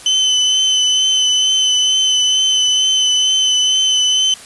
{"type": "tone with vibrato", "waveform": "35% pulse", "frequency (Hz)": 3038, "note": "F#7", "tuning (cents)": 45, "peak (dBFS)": -9, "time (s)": [0.06, 4.34], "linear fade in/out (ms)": 2, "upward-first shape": "triangle", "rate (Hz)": 2.2, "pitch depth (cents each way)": 20, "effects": ["white hiss -36 dBFS RMS until 4.45 s", "resampled to 24000 Hz"]}